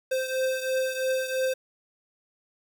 square beating tone pair, 520 / 523 Hz, C5 / C5, -11 / -1 cents, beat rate 3 Hz, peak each -27 / -32 dBFS, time 0.11-1.54 s, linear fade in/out 10 ms, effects 9-bit

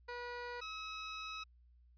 15% pulse tone pair in turn, 485.3 / 1283.7 Hz, B4 / E6, -30 / -46 cents, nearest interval octave + perfect fourth, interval 1684 cents, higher second, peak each -36 / -36 dBFS, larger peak neither, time 0.08-0.61 / 0.61-1.44 s, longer second, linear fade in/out 10 ms, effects added 60 Hz sine -62 dBFS peak until 1.97 s + resampled to 11025 Hz

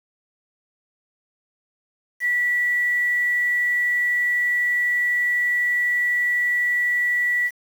sine tone with quantisation, 1952 Hz, B6, 21 cents flat, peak -18 dBFS, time 2.2-7.51 s, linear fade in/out 50 ms, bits 7, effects none

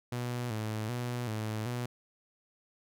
sawtooth tone with vibrato, 115.2 Hz, A#2, 20 cents flat, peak -29 dBFS, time 0.12-1.86 s, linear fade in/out 5 ms, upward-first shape square, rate 1.3 Hz, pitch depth 100 cents each way, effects none

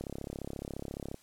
click train, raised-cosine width 2 ms, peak -25 dBFS, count 40, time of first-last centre 0.01-1.144 s, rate 34.4 Hz, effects white hiss -62 dBFS RMS until 1.22 s + low-pass 12000 Hz 12 dB/octave

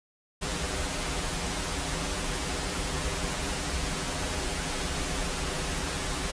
pink noise with comb filter, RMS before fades -31 dBFS, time 0.41-6.32 s, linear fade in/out 20 ms, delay 9 ms, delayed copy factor -0.9, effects resampled to 22050 Hz

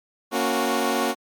15% pulse chord, F# major, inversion first, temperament equal with one note detuned, 233.1 / 277.2 / 367.2 Hz, A#3 / C#4 / F#4, 0 / 0 / -13 cents, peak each -19 dBFS, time 0.31-1.15 s, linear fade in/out 50 ms, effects MP3 96 kbps

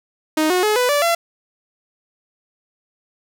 sawtooth tone with pitch steps, 311.1 / 363.6 / 425 / 496.7 / 580.5 / 678.5 Hz, D#4 / F#4 / G#4 / B4 / D5 / E5, 0 / -30 / +40 / +10 / -20 / +50 cents, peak -11 dBFS, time 0.37-1.15 s, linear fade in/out 5 ms, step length 130 ms, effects none

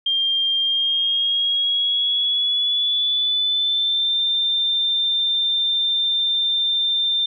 sine tone with pitch glide, 3196 to 3587 Hz, G7 to A7, +33 to +33 cents, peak -17 dBFS, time 0.06-7.26 s, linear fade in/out 5 ms, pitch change +200 cents, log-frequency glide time 0.6-4.19 s, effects none

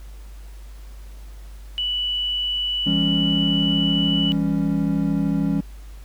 sine tone, 2960 Hz, F#7, in tune, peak -21 dBFS, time 1.78-4.32 s, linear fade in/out 0 ms
triangle chord, C# diminished, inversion first, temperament just, 166.31 / 199.57 / 277.2 Hz, E3 / G3 / C#4, +16 / +31 / 0 cents, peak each -21 dBFS, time 2.86-5.61 s, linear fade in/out 10 ms
effects added 50 Hz sine -36 dBFS peak until 6.04 s + pink hiss -52 dBFS RMS until 6.04 s

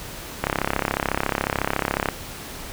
click train, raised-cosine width 0.5 ms, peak -5 dBFS, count 57, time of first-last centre 0.44-2.087 s, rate 34 Hz, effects pink hiss -36 dBFS RMS until 2.72 s

